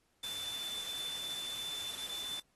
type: tone in noise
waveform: sine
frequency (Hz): 3523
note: A7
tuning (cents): +1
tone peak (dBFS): -39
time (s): 0.23-2.4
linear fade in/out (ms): 5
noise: white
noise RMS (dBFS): -45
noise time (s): 0.23-2.4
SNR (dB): +3
effects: pink hiss -75 dBFS RMS until 2.55 s + AAC 32 kbps